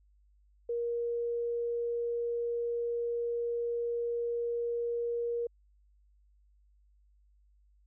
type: tone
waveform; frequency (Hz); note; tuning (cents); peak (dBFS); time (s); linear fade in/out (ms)
sine; 472.1; A#4; +22; -30; 0.69-5.47; 5
effects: added 50 Hz sine -62 dBFS peak until 7.86 s